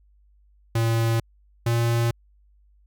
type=tone pair in turn; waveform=square; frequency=114.4 / 117.07 Hz; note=A#2 / A#2; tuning=-32 / +8 cents; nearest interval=unison; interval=40 cents; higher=second; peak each=-20 dBFS; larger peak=neither; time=0.75-1.2 / 1.66-2.11 s; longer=neither; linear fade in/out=5 ms; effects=added 50 Hz sine -55 dBFS peak until 2.86 s